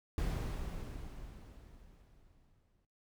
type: noise with exponential decay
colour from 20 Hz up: brown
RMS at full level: -33 dBFS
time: 0.18-2.85 s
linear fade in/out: 1 ms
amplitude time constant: 580 ms
effects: noise-tail reverb RT60 0.5 s tail -24 dB re dry